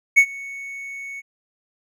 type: tone with ADSR envelope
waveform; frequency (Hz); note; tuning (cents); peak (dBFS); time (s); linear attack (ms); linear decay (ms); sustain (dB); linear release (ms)
triangle; 2217; C#7; 0; -5; 0.16-1.22; 21; 71; -24; 31
effects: none